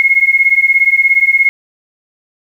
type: beating tone pair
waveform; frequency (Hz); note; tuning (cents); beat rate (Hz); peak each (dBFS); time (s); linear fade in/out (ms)
sine; 2154 / 2171; C7 / C#7; +50 / -37; 17; -10; 0-1.49; 0
effects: 7-bit